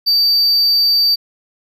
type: tone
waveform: triangle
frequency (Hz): 4630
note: D8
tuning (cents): -25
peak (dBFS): -9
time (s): 0.06-1.16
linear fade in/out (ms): 20
effects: none